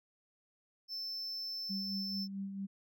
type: tone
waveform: triangle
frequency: 5300 Hz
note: E8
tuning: 9 cents sharp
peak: -37 dBFS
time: 0.88-2.28 s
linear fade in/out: 50 ms
type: tone with tremolo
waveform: sine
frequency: 196 Hz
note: G3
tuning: in tune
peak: -36 dBFS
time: 1.69-2.67 s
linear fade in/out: 20 ms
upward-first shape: sine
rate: 4.5 Hz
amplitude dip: 45%
effects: none